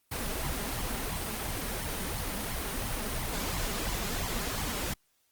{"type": "noise with flanger", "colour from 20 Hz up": "pink", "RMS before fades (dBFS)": -33, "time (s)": [0.11, 4.94], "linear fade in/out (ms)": 10, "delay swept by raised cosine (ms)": [0.93, 5.03], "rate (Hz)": 2.9, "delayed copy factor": 0.65, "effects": ["white hiss -72 dBFS RMS until 5.31 s", "Opus 32 kbps"]}